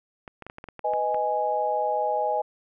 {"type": "clicks", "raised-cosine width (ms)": 0.5, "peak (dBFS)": -24, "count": 10, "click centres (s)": [0.278, 0.423, 0.466, 0.499, 0.584, 0.641, 0.687, 0.793, 0.936, 1.145]}
{"type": "chord", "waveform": "sine", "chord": "G# minor", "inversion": "first", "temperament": "just", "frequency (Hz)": [498.4, 623, 830.6], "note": ["B4", "D#5", "G#5"], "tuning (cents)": [16, 2, 0], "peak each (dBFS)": [-30, -27, -25], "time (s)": [0.84, 2.42], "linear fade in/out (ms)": 10}
{"effects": []}